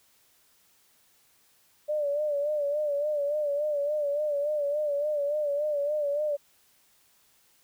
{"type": "tone with vibrato", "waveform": "sine", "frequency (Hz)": 587, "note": "D5", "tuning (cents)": -1, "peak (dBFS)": -25, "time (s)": [1.88, 6.37], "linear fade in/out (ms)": 20, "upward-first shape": "sine", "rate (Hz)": 3.5, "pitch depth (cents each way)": 64, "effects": ["white hiss -64 dBFS RMS until 7.63 s"]}